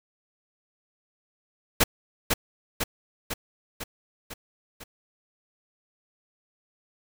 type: noise with echo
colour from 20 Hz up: pink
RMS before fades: -18 dBFS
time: 1.8-1.84 s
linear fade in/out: 10 ms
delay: 500 ms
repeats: 6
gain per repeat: -4 dB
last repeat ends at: 4.84 s
effects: none